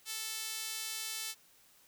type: tone with high-pass filter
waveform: sawtooth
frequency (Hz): 440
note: A4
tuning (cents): 0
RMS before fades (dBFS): -40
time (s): 0.05-1.35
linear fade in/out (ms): 50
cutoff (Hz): 3700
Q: 0.72
effects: white hiss -64 dBFS RMS until 1.87 s